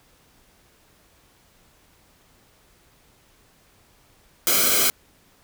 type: noise with comb filter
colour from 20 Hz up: white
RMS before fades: -19 dBFS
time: 4.47-4.9 s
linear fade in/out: 0 ms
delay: 1.1 ms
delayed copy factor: -0.95
effects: pink hiss -58 dBFS RMS until 5.43 s